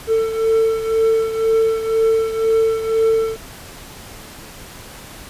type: beating tone pair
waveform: triangle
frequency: 446.5 / 448.5 Hz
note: A4 / A4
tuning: +25 / +33 cents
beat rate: 2 Hz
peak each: -13 / -19 dBFS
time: 0.07-3.37 s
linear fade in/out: 50 ms
effects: pink hiss -37 dBFS RMS until 5.29 s + resampled to 32000 Hz